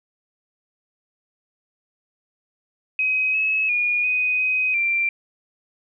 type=tone with pitch steps; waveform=sine; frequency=2529 / 2577 / 2440 / 2497 / 2515 / 2361 Hz; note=D#7 / E7 / D#7 / D#7 / D#7 / D7; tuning=+28 / -40 / -34 / +6 / +18 / +9 cents; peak=-18 dBFS; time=2.99-5.09 s; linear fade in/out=2 ms; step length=350 ms; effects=none